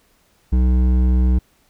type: tone with hard clipping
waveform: sine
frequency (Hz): 62.5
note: B1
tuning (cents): +21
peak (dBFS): -14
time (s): 0.52-1.39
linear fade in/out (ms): 10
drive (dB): 10
effects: pink hiss -59 dBFS RMS until 1.69 s

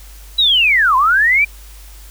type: linear two-way sweep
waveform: sine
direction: down then up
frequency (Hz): 3951 to 988 to 2396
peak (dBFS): -9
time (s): 0.38-1.45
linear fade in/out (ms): 10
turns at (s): 0.96
effects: added 50 Hz sine -35 dBFS peak until 2.1 s + white hiss -43 dBFS RMS until 2.1 s

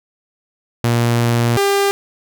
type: tone pair in turn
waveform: sawtooth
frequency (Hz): 118.3 / 398.8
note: A#2 / G4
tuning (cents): +26 / +30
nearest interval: octave + major sixth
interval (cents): 2104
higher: second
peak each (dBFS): -9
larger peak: neither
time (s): 0.84-1.57 / 1.57-1.91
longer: first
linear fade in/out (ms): 0
effects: none

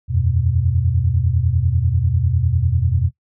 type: chord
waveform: sine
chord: E suspended second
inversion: none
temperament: equal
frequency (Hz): 82.41 / 92.5 / 123.47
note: E2 / F#2 / B2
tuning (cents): 0 / 0 / 0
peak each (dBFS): -19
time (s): 0.08-3.11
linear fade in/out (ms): 50
effects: noise-tail reverb RT60 0.1 s tail -18 dB re dry

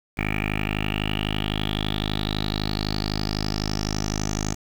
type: tone with low-pass filter sweep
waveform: 10% pulse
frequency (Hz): 51.91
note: G#1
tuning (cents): 0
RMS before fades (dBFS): -26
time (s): 0.17-4.55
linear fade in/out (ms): 20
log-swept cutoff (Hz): 2300 to 6500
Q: 8.3
effects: 7-bit

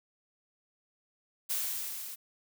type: noise with level ramp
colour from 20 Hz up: blue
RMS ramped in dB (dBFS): -31 to -43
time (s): 1.49-2.16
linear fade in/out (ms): 20
effects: none

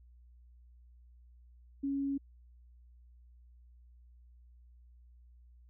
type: tone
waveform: sine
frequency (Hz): 277.2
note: C#4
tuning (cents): 0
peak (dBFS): -31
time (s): 1.83-2.18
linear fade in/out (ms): 10
effects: added 60 Hz sine -56 dBFS peak until 5.69 s

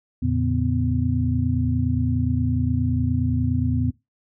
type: tone cluster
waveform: sine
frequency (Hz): 84.5 / 114.2 / 141.5 / 250.6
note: E2 / A#2 / C#3 / B3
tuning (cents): +43 / -35 / +36 / +25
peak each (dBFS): -24 / -24 / -28 / -24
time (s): 0.22-3.91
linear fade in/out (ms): 10
effects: noise-tail reverb RT60 0.2 s tail -20 dB re dry

